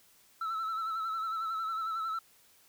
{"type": "tone with vibrato", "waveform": "sine", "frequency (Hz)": 1318.5, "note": "E6", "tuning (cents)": 0, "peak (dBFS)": -29, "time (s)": [0.41, 2.19], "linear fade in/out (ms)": 5, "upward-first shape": "sine", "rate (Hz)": 11, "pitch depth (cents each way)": 45, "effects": ["tanh soft clip ceiling -31 dBFS", "white hiss -63 dBFS RMS until 2.68 s"]}